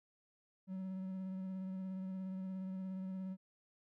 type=tone with vibrato; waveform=triangle; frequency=188.5 Hz; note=F#3; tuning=32 cents sharp; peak=-38 dBFS; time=0.67-3.37 s; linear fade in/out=50 ms; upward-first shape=sine; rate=17 Hz; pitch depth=19 cents each way; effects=none